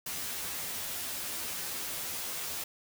white noise with comb filter, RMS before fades -37 dBFS, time 0.06-2.64 s, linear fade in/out 5 ms, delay 12 ms, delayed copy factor +0.7, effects none

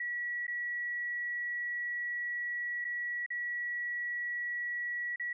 sine tone with dropouts, 1932 Hz, B6, 39 cents flat, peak -33 dBFS, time 0-5.33 s, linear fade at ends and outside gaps 5 ms, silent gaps 0.468-0.479 / 2.845-2.849 / 3.263-3.303 / 5.16-5.197 s, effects none

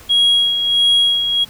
sine tone with tremolo, 3300 Hz, G#7, 12 cents flat, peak -7 dBFS, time 0.09-1.45 s, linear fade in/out 20 ms, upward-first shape sine, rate 1.5 Hz, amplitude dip 60%, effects tanh soft clip ceiling -8 dBFS + pink hiss -41 dBFS RMS until 1.49 s

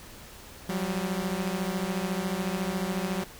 sawtooth beating tone pair, 180.1 / 194.1 Hz, F#3 / G3, -46 / -17 cents, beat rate 14 Hz, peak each -27 dBFS, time 0.69-3.24 s, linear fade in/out 5 ms, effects added 60 Hz sine -55 dBFS peak until 3.39 s + pink hiss -47 dBFS RMS until 3.39 s

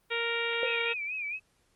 harmonic tone, 466.2 Hz, A#4, in tune, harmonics 1 / 2 / 3 / 4 / 5 / 6 / 7 / 8, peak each -34 / -41 / -37 / -37 / -34 / -37 / -40 / -41 dBFS, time 0.1-0.94 s, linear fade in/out 20 ms
sine tone with exponential decay, 508 Hz, B4, 49 cents sharp, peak -25 dBFS, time 0.63-0.78 s, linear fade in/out 1 ms, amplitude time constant 31 ms
sine tone with vibrato, 2427 Hz, D#7, 44 cents flat, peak -32 dBFS, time 0.64-1.4 s, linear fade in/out 50 ms, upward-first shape sine, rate 4.4 Hz, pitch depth 100 cents each way
effects pink hiss -70 dBFS RMS until 1.75 s + Opus 32 kbps

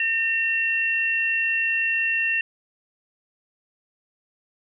sine tone pair together, 1821 / 2725 Hz, A#6 / F7, -41 / -43 cents, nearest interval perfect fifth, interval 698 cents, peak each -24 / -22 dBFS, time 0-2.41 s, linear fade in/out 2 ms, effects none

